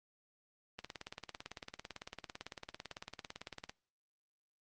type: click train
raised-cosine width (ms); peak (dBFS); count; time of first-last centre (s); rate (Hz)
0.2; -26; 53; 0.79-3.695; 17.9
effects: noise-tail reverb RT60 0.5 s tail -26 dB re dry + Opus 24 kbps